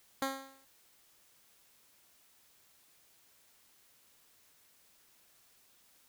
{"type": "tone with exponential decay", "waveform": "10% pulse", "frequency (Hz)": 269.5, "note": "C#4", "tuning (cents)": -49, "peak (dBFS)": -21, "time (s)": [0.22, 0.65], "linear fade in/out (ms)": 2, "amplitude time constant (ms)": 93, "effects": ["white hiss -66 dBFS RMS until 6.08 s"]}